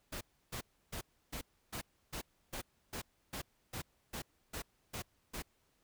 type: noise bursts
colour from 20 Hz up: pink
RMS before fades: -42 dBFS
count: 14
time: 0.12-5.424 s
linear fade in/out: 10 ms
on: 91 ms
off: 310 ms
effects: pink hiss -75 dBFS RMS until 5.83 s